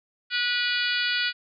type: harmonic tone with a mistuned harmonic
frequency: 487.7 Hz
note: B4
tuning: 22 cents flat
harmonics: 3 / 4 / 5 / 6 / 7 / 8 / 9 / 10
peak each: -27 / -33 / -31 / -31 / -32 / -35 / -32 / -36 dBFS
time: 0.3-1.33 s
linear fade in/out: 50 ms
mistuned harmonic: 10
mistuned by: -32 cents
effects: none